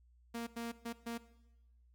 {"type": "tone bursts at uneven times", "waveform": "sawtooth", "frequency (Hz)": 233.1, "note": "A#3", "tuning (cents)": 0, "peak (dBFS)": -35, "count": 4, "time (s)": [[0.34, 0.47], [0.56, 0.72], [0.85, 0.93], [1.06, 1.18]], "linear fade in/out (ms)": 10, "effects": ["noise-tail reverb RT60 1.0 s tail -17 dB re dry", "added 60 Hz sine -63 dBFS peak until 1.94 s"]}